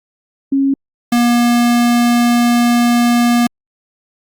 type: tone pair in turn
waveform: sine / square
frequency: 273.6 / 239 Hz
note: C#4 / A#3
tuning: -23 / +43 cents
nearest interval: major second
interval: 234 cents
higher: first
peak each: -10 dBFS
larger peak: neither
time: 0.52-0.74 / 1.12-3.47 s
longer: second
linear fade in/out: 5 ms
effects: Opus 48 kbps